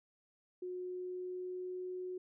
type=tone with pitch glide; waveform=sine; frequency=363.1 to 366 Hz; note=F#4 to F#4; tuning=-33 to -19 cents; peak=-39 dBFS; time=0.62-2.18 s; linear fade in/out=5 ms; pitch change=+14 cents; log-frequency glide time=0.72-1.87 s; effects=none